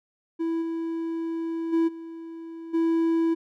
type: tone with level steps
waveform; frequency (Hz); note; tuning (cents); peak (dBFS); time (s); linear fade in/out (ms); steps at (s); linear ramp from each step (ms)
triangle; 329.6; E4; 0; -22 / -25 / -17 / -34 / -18; 0.39-3.35; 20; 0.61 / 1.72 / 1.87 / 2.73; 20
effects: none